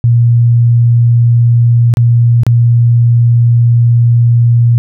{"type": "tone with dropouts", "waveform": "sine", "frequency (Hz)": 118.4, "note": "A#2", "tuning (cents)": 27, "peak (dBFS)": -4, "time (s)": [0.04, 4.78], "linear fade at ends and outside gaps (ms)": 0, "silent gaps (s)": [[1.939, 1.971], [2.434, 2.466]], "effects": []}